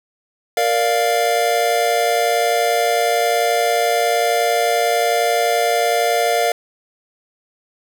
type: chord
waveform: square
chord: Bb major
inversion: none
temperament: equal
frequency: 466.2 / 587.3 / 698.5 Hz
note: Bb4 / D5 / F5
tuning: 0 / 0 / 0 cents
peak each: -21 / -22 / -18 dBFS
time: 0.57-6.52 s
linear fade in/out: 2 ms
effects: none